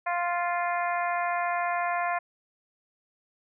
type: harmonic tone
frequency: 349.2 Hz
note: F4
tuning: in tune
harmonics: 2 / 3 / 4 / 5 / 6 / 7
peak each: -28 / -31 / -36 / -35 / -37 / -41 dBFS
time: 0.06-2.19 s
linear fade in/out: 10 ms
effects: none